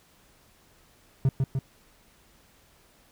triangle tone with echo, 133.1 Hz, C3, 30 cents sharp, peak -16 dBFS, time 1.25-1.29 s, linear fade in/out 2 ms, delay 150 ms, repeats 2, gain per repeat -3 dB, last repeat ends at 1.59 s, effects pink hiss -60 dBFS RMS until 3.11 s

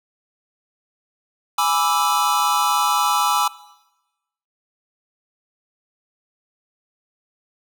square chord, E dominant seventh, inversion first, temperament equal, 830.6 / 987.8 / 1174.7 / 1318.5 Hz, G#5 / B5 / D6 / E6, 0 / 0 / 0 / 0 cents, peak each -23 / -23 / -23 / -23 dBFS, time 1.58-3.48 s, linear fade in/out 5 ms, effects noise-tail reverb RT60 1.0 s tail -19 dB re dry

